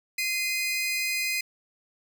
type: tone pair together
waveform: sawtooth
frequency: 2072 / 2476 Hz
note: C7 / D#7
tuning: -17 / -9 cents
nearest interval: minor third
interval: 308 cents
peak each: -26 / -25 dBFS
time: 0.18-1.41 s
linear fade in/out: 5 ms
effects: none